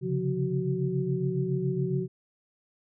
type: tone cluster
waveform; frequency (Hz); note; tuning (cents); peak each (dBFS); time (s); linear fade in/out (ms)
sine; 134.6 / 141.8 / 177.6 / 374.3; C3 / C#3 / F3 / F#4; +49 / +40 / +29 / +20; -31; 0.01-2.08; 50
effects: none